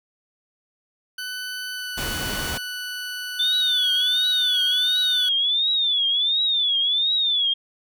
20% pulse tone with pitch glide, 1500 to 1486.2 Hz, F#6 to F#6, +23 to +7 cents, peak -24 dBFS, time 1.18-5.29 s, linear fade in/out 5 ms, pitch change -16 cents, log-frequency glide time 1.74-1.99 s
pink noise, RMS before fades -29 dBFS, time 1.97-2.58 s, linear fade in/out 10 ms
sine tone with vibrato, 3520 Hz, A7, in tune, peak -18 dBFS, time 3.39-7.54 s, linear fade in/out 10 ms, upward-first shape triangle, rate 1.4 Hz, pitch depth 170 cents each way
effects none

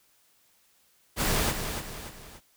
pink noise with echo, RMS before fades -26 dBFS, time 1.16-1.54 s, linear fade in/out 50 ms, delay 290 ms, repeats 3, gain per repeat -7 dB, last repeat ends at 2.41 s, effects white hiss -65 dBFS RMS until 2.56 s

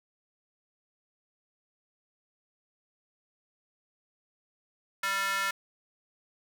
square tone with high-pass filter, 196 Hz, G3, in tune, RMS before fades -30 dBFS, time 5.03-5.51 s, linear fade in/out 5 ms, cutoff 1500 Hz, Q 2.7, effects none

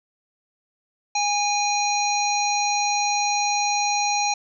harmonic tone, 820 Hz, G#5, 22 cents flat, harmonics 1 / 3 / 5 / 7 / 8, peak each -22 / -27 / -28 / -29 / -31 dBFS, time 1.15-4.34 s, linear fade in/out 5 ms, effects none

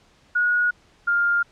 sine tone pair in turn, 1451 / 1404 Hz, F#6 / F6, -34 / +9 cents, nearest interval minor second, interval 57 cents, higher first, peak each -17 dBFS, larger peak neither, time 0.35-0.71 / 1.07-1.43 s, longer neither, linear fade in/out 10 ms, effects pink hiss -57 dBFS RMS until 1.51 s + low-pass 6000 Hz 12 dB/octave

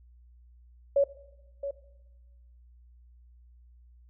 sine tone with echo, 560 Hz, C#5, 18 cents sharp, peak -19 dBFS, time 0.96-1.04 s, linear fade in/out 5 ms, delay 670 ms, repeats 1, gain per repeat -11 dB, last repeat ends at 1.71 s, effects noise-tail reverb RT60 1.0 s tail -17 dB re dry + added 60 Hz sine -53 dBFS peak until 4.09 s

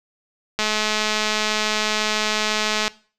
click train, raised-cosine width 0.2 ms, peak -4 dBFS, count 491, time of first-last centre 0.59-2.88 s, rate 214 Hz, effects noise-tail reverb RT60 0.4 s tail -20 dB re dry

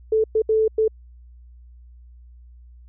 sine tone bursts at uneven times, 438.3 Hz, A4, 7 cents flat, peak -15 dBFS, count 4, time 0.12-0.24 / 0.35-0.42 / 0.49-0.68 / 0.78-0.88 s, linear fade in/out 5 ms, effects added 60 Hz sine -43 dBFS peak until 2.88 s

